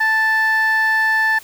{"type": "tone pair together", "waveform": "sine", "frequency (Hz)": [880, 1760], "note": ["A5", "A6"], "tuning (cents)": [0, 0], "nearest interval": "octave", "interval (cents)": 1200, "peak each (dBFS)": [-18, -12], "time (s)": [0, 1.39], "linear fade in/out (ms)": 10, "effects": ["tanh soft clip ceiling -11 dBFS", "white hiss -42 dBFS RMS until 1.43 s"]}